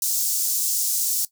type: high-pass noise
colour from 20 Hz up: pink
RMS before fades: -23 dBFS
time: 0.02-1.25 s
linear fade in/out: 2 ms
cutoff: 5900 Hz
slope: 24 dB/octave
effects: noise-tail reverb RT60 0.1 s tail -17 dB re dry